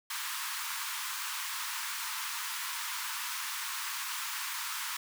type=high-pass noise; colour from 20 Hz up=pink; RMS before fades=-37 dBFS; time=0.1-4.97 s; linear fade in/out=5 ms; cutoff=910 Hz; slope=96 dB/octave; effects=none